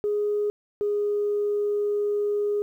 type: tone pair in turn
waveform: sine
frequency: 415.3 / 412.7 Hz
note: G#4 / G#4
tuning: 0 / -11 cents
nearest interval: unison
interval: 11 cents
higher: first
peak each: -21 dBFS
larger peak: neither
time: 0.04-0.5 / 0.81-2.62 s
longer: second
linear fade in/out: 0 ms
effects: tanh soft clip ceiling -17 dBFS + 10-bit